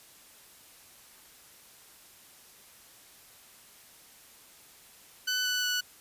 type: tone with pitch steps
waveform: 15% pulse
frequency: 1500 / 1489.6 / 1479.3 Hz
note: F#6 / F#6 / F#6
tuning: +23 / +11 / -1 cents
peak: -21 dBFS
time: 5.27-5.81 s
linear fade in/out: 10 ms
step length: 180 ms
effects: white hiss -55 dBFS RMS until 6 s + resampled to 32000 Hz